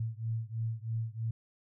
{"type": "beating tone pair", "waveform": "sine", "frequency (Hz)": [111.7, 114.8], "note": ["A2", "A#2"], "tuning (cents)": [27, -26], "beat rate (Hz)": 3.1, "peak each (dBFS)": [-35, -36], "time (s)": [0, 1.31], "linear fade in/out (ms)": 5, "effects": []}